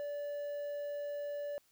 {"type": "tone with quantisation", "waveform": "triangle", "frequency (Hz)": 580, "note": "D5", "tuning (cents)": -22, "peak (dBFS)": -35, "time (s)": [0, 1.58], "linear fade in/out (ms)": 0, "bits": 10, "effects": ["white hiss -71 dBFS RMS until 1.71 s"]}